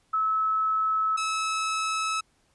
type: tone pair in turn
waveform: sine / sawtooth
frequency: 1298 / 1298 Hz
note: E6 / E6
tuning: -27 / -27 cents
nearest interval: unison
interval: 0 cents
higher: neither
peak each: -22 / -22 dBFS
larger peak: neither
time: 0.13-1.17 / 1.17-2.21 s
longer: neither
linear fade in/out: 10 ms
effects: pink hiss -67 dBFS RMS until 2.54 s + resampled to 24000 Hz